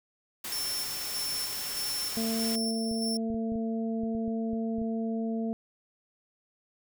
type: noise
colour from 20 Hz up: white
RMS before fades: -37 dBFS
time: 0.44-2.56 s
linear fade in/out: 5 ms
type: tone with tremolo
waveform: sawtooth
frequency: 5390 Hz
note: E8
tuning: 38 cents sharp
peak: -29 dBFS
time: 0.52-3.17 s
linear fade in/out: 2 ms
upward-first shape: square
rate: 1.6 Hz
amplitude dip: 45%
type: harmonic tone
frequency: 225.3 Hz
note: A3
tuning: 41 cents sharp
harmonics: 1 / 2 / 3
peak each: -29 / -37 / -40 dBFS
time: 2.17-5.53 s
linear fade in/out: 0 ms
type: clicks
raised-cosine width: 5 ms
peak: -32 dBFS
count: 11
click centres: 2.914 / 3.302 / 3.345 / 3.52 / 3.557 / 4.035 / 4.15 / 4.279 / 4.533 / 4.784 / 4.817 s
effects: none